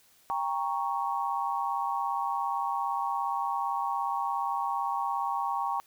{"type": "chord", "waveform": "sine", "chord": "G diminished", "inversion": "none", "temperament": "equal with one note detuned", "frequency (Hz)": [794.9, 932.3, 1108.7], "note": ["G5", "Bb5", "Db6"], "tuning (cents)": [24, 0, 0], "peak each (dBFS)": -32, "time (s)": [0.3, 5.8], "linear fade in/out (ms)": 0, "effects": ["white hiss -62 dBFS RMS until 5.86 s"]}